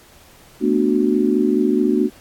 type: chord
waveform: sine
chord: B minor seventh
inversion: third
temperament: just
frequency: 222.2 / 246.9 / 296.3 / 370.4 Hz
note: A3 / B3 / D4 / F#4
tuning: +17 / 0 / +15 / +2 cents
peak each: -20 / -20 / -19 / -19 dBFS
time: 0.6-2.1 s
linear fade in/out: 50 ms
effects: pink hiss -48 dBFS RMS until 2.2 s + AAC 64 kbps